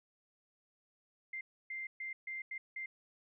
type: tone bursts at uneven times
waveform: sine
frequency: 2093 Hz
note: C7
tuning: in tune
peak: -39 dBFS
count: 6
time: 1.33-1.41 / 1.7-1.87 / 2-2.13 / 2.27-2.42 / 2.51-2.58 / 2.76-2.86 s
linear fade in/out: 5 ms
effects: none